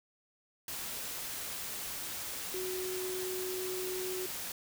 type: tone in noise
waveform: sine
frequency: 370 Hz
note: F#4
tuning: in tune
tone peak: -36 dBFS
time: 2.54-4.26 s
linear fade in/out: 2 ms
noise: white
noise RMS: -40 dBFS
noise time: 0.68-4.52 s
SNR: +1 dB
effects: none